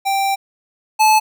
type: tone pair in turn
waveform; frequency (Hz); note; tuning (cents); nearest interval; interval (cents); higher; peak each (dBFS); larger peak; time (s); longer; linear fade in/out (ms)
square; 784 / 865.7; G5 / A5; 0 / -28; major second; 172; second; -16 / -10; second; 0.05-0.36 / 0.99-1.2; first; 20
effects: none